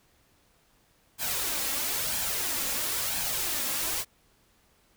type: noise with flanger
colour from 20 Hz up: white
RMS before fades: -30 dBFS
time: 1.18-4.05 s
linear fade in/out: 50 ms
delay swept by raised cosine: 1.2 to 3.7 ms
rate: 1 Hz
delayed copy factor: +0.55
effects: pink hiss -65 dBFS RMS until 4.96 s